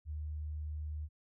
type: tone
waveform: sine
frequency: 76 Hz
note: D#2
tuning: 40 cents flat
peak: -37 dBFS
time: 0.05-1.09 s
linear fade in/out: 50 ms
effects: none